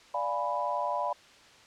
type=chord; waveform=sine; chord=D diminished seventh; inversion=none; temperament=equal; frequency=587.3 / 698.5 / 830.6 / 987.8 Hz; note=D5 / F5 / Ab5 / Cb6; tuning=0 / 0 / 0 / 0 cents; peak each=-34 / -35 / -36 / -31 dBFS; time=0.14-1.13 s; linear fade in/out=5 ms; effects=white hiss -55 dBFS RMS until 1.66 s + low-pass 5000 Hz 12 dB/octave